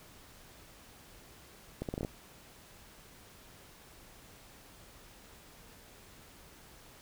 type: accelerating click train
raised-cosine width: 2 ms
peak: -22 dBFS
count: 7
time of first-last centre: 1.82-2.049 s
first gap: 68 ms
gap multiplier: 0.76
effects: pink hiss -56 dBFS RMS until 7.01 s